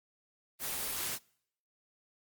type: noise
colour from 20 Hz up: white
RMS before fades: -36 dBFS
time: 0.59-1.19 s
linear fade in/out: 50 ms
effects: noise-tail reverb RT60 0.7 s tail -26 dB re dry + Opus 24 kbps